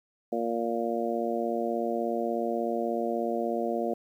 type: harmonic tone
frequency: 116.54 Hz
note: A#2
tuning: in tune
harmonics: 2 / 3 / 4 / 5 / 6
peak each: -33 / -33 / -33 / -33 / -33 dBFS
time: 0.32-3.94 s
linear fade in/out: 5 ms
effects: 10-bit